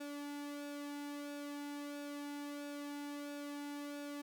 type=tone with flanger; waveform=sawtooth; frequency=288.7 Hz; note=D4; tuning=30 cents flat; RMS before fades=-45 dBFS; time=0-4.22 s; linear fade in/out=10 ms; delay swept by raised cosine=0.97 to 1.65 ms; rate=1.5 Hz; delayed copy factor=-0.55; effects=none